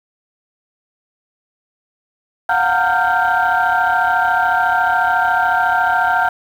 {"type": "tone cluster", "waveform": "sine", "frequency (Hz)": [713, 747, 916, 1393, 1567], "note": ["F5", "F#5", "A#5", "F6", "G6"], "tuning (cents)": [36, 16, -31, -5, -1], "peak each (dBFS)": -18, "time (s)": [2.49, 6.29], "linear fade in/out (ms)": 5, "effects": ["tanh soft clip ceiling -6 dBFS", "7-bit"]}